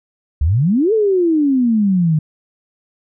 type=exponential two-way sweep; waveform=sine; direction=up then down; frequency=66.7 to 453.4 to 150.1 Hz; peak=-11 dBFS; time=0.41-2.19 s; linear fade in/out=5 ms; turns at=0.93 s; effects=none